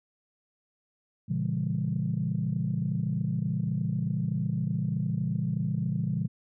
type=chord; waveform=sine; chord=A# diminished seventh; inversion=none; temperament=just; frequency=116.54 / 139.85 / 167.82 / 201.4 Hz; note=A#2 / C#3 / E3 / G3; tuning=0 / +16 / +31 / +47 cents; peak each=-32 / -31 / -30 / -33 dBFS; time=1.28-6.28 s; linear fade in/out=20 ms; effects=tanh soft clip ceiling -17 dBFS